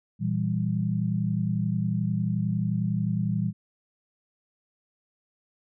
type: chord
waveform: sine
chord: E diminished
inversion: second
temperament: equal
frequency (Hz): 116.54 / 164.81 / 196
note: Bb2 / E3 / G3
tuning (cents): 0 / 0 / 0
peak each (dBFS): -28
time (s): 0.19-3.53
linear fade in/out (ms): 50
effects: none